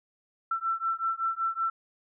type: beating tone pair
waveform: sine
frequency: 1338 / 1343.3 Hz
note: E6 / E6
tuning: +25 / +32 cents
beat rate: 5.3 Hz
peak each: -30 dBFS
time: 0.51-1.7 s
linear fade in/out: 5 ms
effects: none